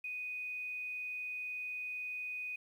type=tone with quantisation; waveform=sine; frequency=2489 Hz; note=D#7; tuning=in tune; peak=-38 dBFS; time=0.04-2.56 s; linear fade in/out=5 ms; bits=11; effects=none